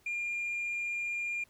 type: tone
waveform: sine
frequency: 2405 Hz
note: D7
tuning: 41 cents sharp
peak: -30 dBFS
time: 0.06-1.44 s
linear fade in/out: 5 ms
effects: tanh soft clip ceiling -30 dBFS + pink hiss -66 dBFS RMS until 1.49 s